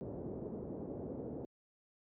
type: low-pass noise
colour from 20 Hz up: white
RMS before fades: -43 dBFS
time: 0.01-1.45 s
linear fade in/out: 0 ms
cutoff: 490 Hz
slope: 24 dB/octave
effects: high-pass 80 Hz 12 dB/octave